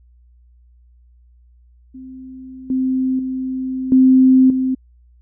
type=tone with level steps; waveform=sine; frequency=260 Hz; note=C4; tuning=11 cents flat; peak=-32 / -15 / -20 / -7 / -15 dBFS; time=1.94-4.75 s; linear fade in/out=10 ms; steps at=2.7 / 3.19 / 3.92 / 4.5 s; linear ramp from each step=2 ms; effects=added 60 Hz sine -47 dBFS peak until 5.21 s